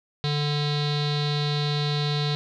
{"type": "tone with low-pass filter", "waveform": "square", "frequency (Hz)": 147.1, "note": "D3", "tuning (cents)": 3, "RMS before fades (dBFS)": -25, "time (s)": [0.24, 2.35], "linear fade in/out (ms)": 0, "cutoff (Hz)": 4000, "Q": 8.8, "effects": []}